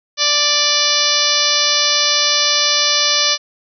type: harmonic tone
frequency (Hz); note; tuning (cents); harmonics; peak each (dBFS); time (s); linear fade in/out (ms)
587.3; D5; 0; 1 / 2 / 3 / 4 / 5 / 6 / 7 / 8 / 9 / 10; -26 / -24 / -25 / -24 / -22 / -20 / -20 / -20 / -20 / -21; 0.17-3.38; 50
effects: none